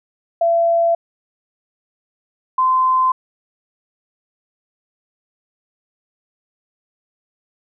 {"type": "tone pair in turn", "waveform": "sine", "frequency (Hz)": [675, 1032.8], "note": ["E5", "C6"], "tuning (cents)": [41, -23], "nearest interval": "perfect fifth", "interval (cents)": 736, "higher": "second", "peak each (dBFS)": -12, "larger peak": "neither", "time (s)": [[0.41, 0.95], [2.58, 3.12]], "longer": "neither", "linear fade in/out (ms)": 5, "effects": []}